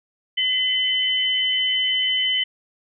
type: tone pair together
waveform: sine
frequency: 2028 / 3039 Hz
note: B6 / F#7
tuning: +45 / +46 cents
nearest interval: perfect fifth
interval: 701 cents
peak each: -25 / -19 dBFS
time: 0.37-2.44 s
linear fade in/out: 10 ms
effects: none